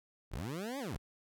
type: linear two-way sweep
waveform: 20% pulse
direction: up then down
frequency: 32.41 to 290 to 32.41 Hz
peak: -33 dBFS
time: 0.31-0.98 s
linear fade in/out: 20 ms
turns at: 0.79 s
effects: none